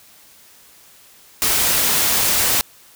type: noise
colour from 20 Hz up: white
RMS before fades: -17 dBFS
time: 1.42-2.61 s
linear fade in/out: 0 ms
effects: white hiss -48 dBFS RMS until 2.95 s